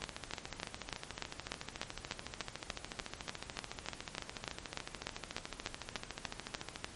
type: two click trains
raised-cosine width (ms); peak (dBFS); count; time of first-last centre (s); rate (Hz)
0.2; -22 / -18; 94 / 24; 0.02-6.759 / 0.04-6.845; 13.8 / 3.38
effects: pink hiss -52 dBFS RMS until 6.95 s + MP3 48 kbps